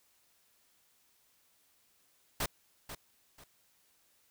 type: noise with echo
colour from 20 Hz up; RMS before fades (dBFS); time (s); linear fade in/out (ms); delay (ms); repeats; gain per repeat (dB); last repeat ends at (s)
pink; -33; 2.4-2.46; 5; 490; 2; -11; 3.44
effects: white hiss -70 dBFS RMS until 4.3 s

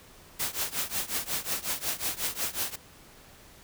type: noise with tremolo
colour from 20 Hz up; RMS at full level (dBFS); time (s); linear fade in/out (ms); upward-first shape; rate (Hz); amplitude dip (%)
white; -28; 0.39-2.76; 10; triangle; 5.5; 95
effects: pink hiss -53 dBFS RMS until 3.63 s

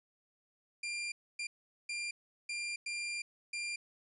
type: tone bursts at uneven times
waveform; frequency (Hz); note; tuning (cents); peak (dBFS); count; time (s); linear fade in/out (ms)
sawtooth; 2389; D7; +29; -33; 6; 0.83-1.12 / 1.39-1.47 / 1.89-2.11 / 2.49-2.76 / 2.86-3.22 / 3.53-3.76; 5
effects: resampled to 24000 Hz

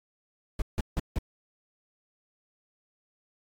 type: noise bursts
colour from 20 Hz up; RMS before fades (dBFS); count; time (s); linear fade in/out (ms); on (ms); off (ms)
brown; -27; 4; 0.59-1.186; 2; 29; 160
effects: AAC 48 kbps

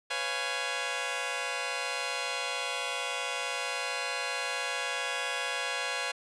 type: chord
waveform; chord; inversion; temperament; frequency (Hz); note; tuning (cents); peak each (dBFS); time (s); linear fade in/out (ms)
10% pulse; C# dominant seventh; third; just; 498.9 / 554.4 / 693 / 831.5; B4 / C#5 / E#5 / G#5; +17 / 0 / -14 / +2; -29; 0.1-6.12; 10
effects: resampled to 22050 Hz

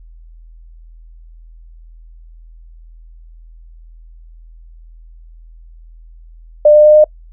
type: tone with pitch steps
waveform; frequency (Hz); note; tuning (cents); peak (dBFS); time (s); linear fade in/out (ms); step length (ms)
sine; 598 / 601.8 / 605.6 / 609.5; D5 / D5 / D#5 / D#5; +31 / +42 / -47 / -36; -3; 6.65-7.042; 5; 98
effects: noise-tail reverb RT60 0.1 s tail -26 dB re dry + added 41 Hz sine -36 dBFS peak until 7.32 s

